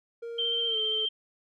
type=tone with pitch glide; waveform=triangle; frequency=466.2 to 435 Hz; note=A#4 to A4; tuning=0 to -20 cents; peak=-33 dBFS; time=0.22-1.06 s; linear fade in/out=10 ms; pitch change=-120 cents; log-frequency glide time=0.66-0.78 s
type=tone with vibrato; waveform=sine; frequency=3136 Hz; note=G7; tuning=in tune; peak=-26 dBFS; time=0.38-1.09 s; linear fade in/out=10 ms; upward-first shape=triangle; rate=15 Hz; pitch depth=21 cents each way
effects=none